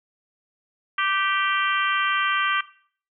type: harmonic tone with a mistuned harmonic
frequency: 392 Hz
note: G4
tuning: in tune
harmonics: 3 / 4 / 5 / 6 / 7 / 8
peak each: -24 / -26 / -28 / -32 / -31 / -31 dBFS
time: 0.98-2.61 s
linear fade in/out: 5 ms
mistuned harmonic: 4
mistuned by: -21 cents
effects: noise-tail reverb RT60 0.5 s tail -17 dB re dry